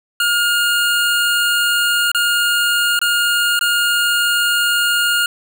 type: tone with dropouts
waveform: 25% pulse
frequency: 1419 Hz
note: F6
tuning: 27 cents sharp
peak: -10 dBFS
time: 0.2-5.26 s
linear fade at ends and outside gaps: 2 ms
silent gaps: 2.117-2.147 / 2.991-3.015 / 3.592-3.61 s
effects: none